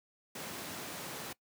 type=high-pass noise; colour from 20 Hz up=pink; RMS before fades=-43 dBFS; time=0.35-1.33 s; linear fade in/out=5 ms; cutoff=160 Hz; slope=12 dB/octave; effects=noise-tail reverb RT60 0.1 s tail -21 dB re dry + high-pass 80 Hz 12 dB/octave